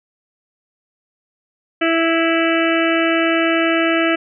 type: harmonic tone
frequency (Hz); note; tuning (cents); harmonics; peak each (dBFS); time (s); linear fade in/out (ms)
329.6; E4; 0; 1 / 2 / 4 / 5 / 6 / 7 / 8 / 9; -17 / -20 / -23 / -24 / -25 / -25 / -26 / -27; 1.81-4.16; 10
effects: none